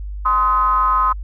triangle ring-modulated tone, 112.9 Hz, A2, 45 cents sharp, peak -8 dBFS, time 0.25-1.13 s, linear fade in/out 10 ms, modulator 1150 Hz, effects added 50 Hz sine -25 dBFS peak until 1.23 s

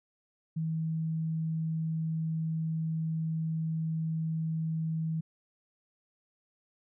sine tone, 160.6 Hz, E3, 45 cents flat, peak -29 dBFS, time 0.56-5.21 s, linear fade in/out 10 ms, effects none

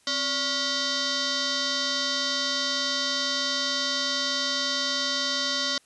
sine tone with frequency modulation, 264.3 Hz, C4, 18 cents sharp, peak -24 dBFS, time 0.07-5.78 s, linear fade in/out 2 ms, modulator 842 Hz, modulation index 6.2, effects white hiss -61 dBFS RMS until 5.85 s + resampled to 24000 Hz

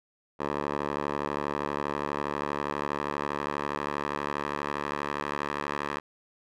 10% pulse tone with band-pass filter sweep, 72.4 Hz, D2, 24 cents flat, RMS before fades -32 dBFS, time 0.39-6 s, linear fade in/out 20 ms, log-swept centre 820 to 1300 Hz, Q 1.1, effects none

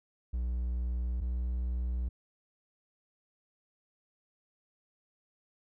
triangle tone pair in turn, 60.7 / 61.23 Hz, B1 / B1, -29 / -14 cents, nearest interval unison, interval 15 cents, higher second, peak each -28 dBFS, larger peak neither, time 0.33-1.21 / 1.21-2.09 s, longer neither, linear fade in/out 10 ms, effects none

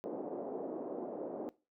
pink band-pass noise, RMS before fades -41 dBFS, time 0.04-1.49 s, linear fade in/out 0 ms, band 280 to 640 Hz, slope 24 dB/octave, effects noise-tail reverb RT60 0.3 s tail -20 dB re dry

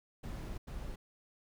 brown noise bursts at uneven times, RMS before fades -42 dBFS, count 2, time 0.23-0.58 / 0.67-0.96 s, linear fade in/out 10 ms, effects none

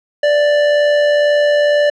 square tone with amplitude modulation, 587.3 Hz, D5, in tune, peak -9 dBFS, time 0.23-1.9 s, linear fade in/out 5 ms, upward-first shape sine, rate 82.1 Hz, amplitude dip 30%, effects low-pass 3000 Hz 12 dB/octave

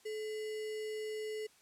sine tone with sample-and-hold, 430.9 Hz, A4, 36 cents flat, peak -37 dBFS, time 0.05-1.47 s, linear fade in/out 10 ms, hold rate 2450 Hz, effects white hiss -65 dBFS RMS until 1.61 s + low-pass 10000 Hz 12 dB/octave

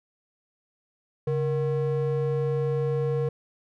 triangle ring-modulated tone, 304.3 Hz, D#4, 38 cents flat, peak -18 dBFS, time 1.27-3.29 s, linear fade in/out 5 ms, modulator 165 Hz, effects none

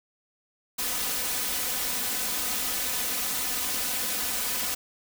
white noise with comb filter, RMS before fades -29 dBFS, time 0.78-4.75 s, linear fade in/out 10 ms, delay 4 ms, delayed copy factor +0.8, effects none

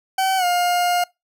40% pulse tone with pitch glide, 764 to 708.7 Hz, G5 to F5, -45 to +25 cents, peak -16 dBFS, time 0.18-1.04 s, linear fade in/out 5 ms, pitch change -130 cents, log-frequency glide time 0.37-0.45 s, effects noise-tail reverb RT60 0.2 s tail -24 dB re dry

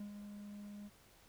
triangle tone with ADSR envelope, 205.3 Hz, G#3, 20 cents flat, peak -40 dBFS, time 0-0.9 s, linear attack 4 ms, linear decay 100 ms, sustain -5 dB, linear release 35 ms, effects pink hiss -65 dBFS RMS until 1.28 s

